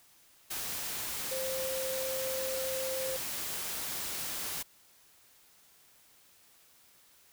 sine tone in noise, 525 Hz, C5, 6 cents sharp, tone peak -34 dBFS, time 1.31-3.17 s, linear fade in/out 10 ms, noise white, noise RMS -37 dBFS, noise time 0.5-4.63 s, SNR 0 dB, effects white hiss -62 dBFS RMS until 7.32 s

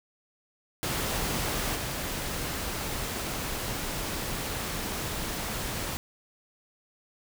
pink noise with level steps, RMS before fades -30 / -33 dBFS, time 0.83-5.97 s, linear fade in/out 0 ms, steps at 1.75 s, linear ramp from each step 2 ms, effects none

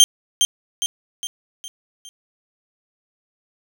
25% pulse tone with echo, 3161 Hz, G7, 14 cents sharp, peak -4 dBFS, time 0-0.04 s, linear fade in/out 0 ms, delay 410 ms, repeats 5, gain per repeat -6 dB, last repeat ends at 2.09 s, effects none

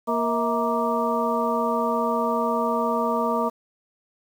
harmonic tone with a mistuned harmonic, 234.4 Hz, A#3, 10 cents sharp, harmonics 1 / 2 / 3 / 4 / 5, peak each -27 / -27 / -27 / -27 / -27 dBFS, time 0.07-3.5 s, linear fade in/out 20 ms, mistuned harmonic 3, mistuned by -140 cents, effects 8-bit

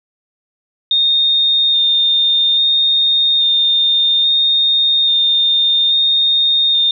sine tone with vibrato, 3658 Hz, A#7, 33 cents flat, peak -10 dBFS, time 0.91-6.91 s, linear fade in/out 2 ms, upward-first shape square, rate 0.6 Hz, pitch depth 10 cents each way, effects none

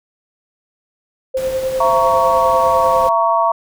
sine tone with tremolo, 523.3 Hz, C5, in tune, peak -14 dBFS, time 1.34-3.08 s, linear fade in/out 10 ms, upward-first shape triangle, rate 10 Hz, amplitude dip 55%
pink noise, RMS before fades -32 dBFS, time 1.37-3.09 s, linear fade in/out 0 ms
sine chord, A# diminished, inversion second, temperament just, 671.3 / 932.3 / 1118.8 Hz, E5 / A#5 / C#6, +31 / 0 / +16 cents, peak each -16 dBFS, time 1.8-3.52 s, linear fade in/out 5 ms
effects none

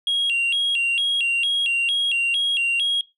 sine tone with vibrato, 3014 Hz, F#7, 31 cents sharp, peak -16 dBFS, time 0.07-3.01 s, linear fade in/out 2 ms, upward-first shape square, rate 2.2 Hz, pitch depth 150 cents each way, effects noise-tail reverb RT60 0.2 s tail -19 dB re dry + tanh soft clip ceiling -17 dBFS

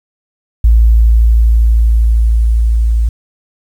sine tone with level ramp, 56.3 Hz, A1, 40 cents sharp, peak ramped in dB -3 to -8 dBFS, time 0.64-3.09 s, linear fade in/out 5 ms, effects 7-bit

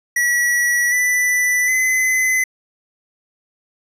square tone with pitch steps, 1934 / 1982.6 / 2032 Hz, B6 / B6 / B6, -37 / +6 / +49 cents, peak -15 dBFS, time 0.16-2.44 s, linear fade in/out 5 ms, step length 760 ms, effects resampled to 32000 Hz

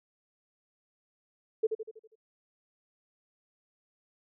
sine tone with echo, 440 Hz, A4, in tune, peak -22 dBFS, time 1.63-1.67 s, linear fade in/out 10 ms, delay 81 ms, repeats 6, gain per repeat -6 dB, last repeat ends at 2.156 s, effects none

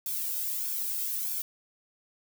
violet noise with flanger, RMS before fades -32 dBFS, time 0.06-1.42 s, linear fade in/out 2 ms, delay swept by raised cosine 1 to 1.75 ms, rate 1.6 Hz, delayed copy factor -0.75, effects none

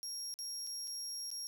30% pulse tone with dropouts, 5588 Hz, F8, in tune, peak -36 dBFS, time 0.03-1.47 s, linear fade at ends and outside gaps 0 ms, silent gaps 0.34-0.389 / 0.667-0.671 / 0.874-0.878 / 1.304-1.314 s, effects none

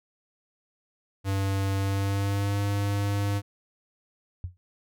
square tone with pitch glide, 97.6 to 100.98 Hz, G2 to G#2, -7 to -48 cents, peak -25 dBFS, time 1.24-3.42 s, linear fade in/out 50 ms, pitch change +59 cents, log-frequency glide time 1.78-2.6 s
sine tone with exponential decay, 89.3 Hz, F2, 39 cents sharp, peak -26 dBFS, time 4.44-4.57 s, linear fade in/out 0 ms, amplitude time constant 27 ms
effects none

